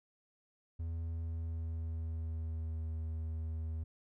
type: tone with pitch glide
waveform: triangle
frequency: 82.41 to 80.06 Hz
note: E2 to D#2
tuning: 0 to +50 cents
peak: -34 dBFS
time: 0.79-3.84 s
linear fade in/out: 10 ms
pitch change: -50 cents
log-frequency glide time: 1.01-2.9 s
effects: none